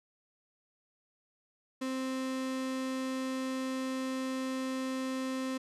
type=tone; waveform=35% pulse; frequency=261.5 Hz; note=C4; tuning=1 cent flat; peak=-31 dBFS; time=1.81-5.58 s; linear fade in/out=10 ms; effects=low-pass 10000 Hz 12 dB/octave